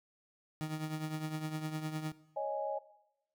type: tone with tremolo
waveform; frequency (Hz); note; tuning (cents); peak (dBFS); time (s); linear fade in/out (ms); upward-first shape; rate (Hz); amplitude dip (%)
30% pulse; 155.56; D#3; 0; -31; 0.61-2.12; 0; triangle; 9.8; 70
type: chord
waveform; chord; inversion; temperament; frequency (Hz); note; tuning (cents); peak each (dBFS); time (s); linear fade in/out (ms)
sine; C# suspended second; none; equal; 554.4 / 622.3 / 830.6; C#5 / D#5 / G#5; 0 / 0 / 0; -38; 2.36-2.79; 10
effects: noise-tail reverb RT60 0.9 s tail -18 dB re dry